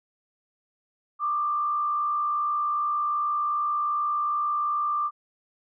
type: tone with frequency modulation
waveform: sine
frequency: 1186 Hz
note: D6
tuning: 17 cents sharp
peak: -23 dBFS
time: 1.19-5.11 s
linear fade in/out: 50 ms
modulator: 62.6 Hz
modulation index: 0.44
effects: none